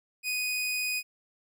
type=tone; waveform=sawtooth; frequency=2489 Hz; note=D#7; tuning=in tune; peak=-25 dBFS; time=0.23-1.03 s; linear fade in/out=50 ms; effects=none